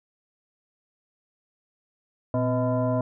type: tone with frequency modulation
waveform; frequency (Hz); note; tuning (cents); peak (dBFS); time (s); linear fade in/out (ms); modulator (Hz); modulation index
sine; 256.3; C4; -36; -21; 2.34-3.01; 2; 376; 1.5
effects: none